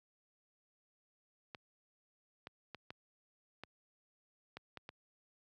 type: clicks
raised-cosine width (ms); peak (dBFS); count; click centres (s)
0.3; -30; 8; 1.548 / 2.471 / 2.747 / 2.905 / 3.636 / 4.57 / 4.773 / 4.891
effects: high-pass 80 Hz 12 dB/octave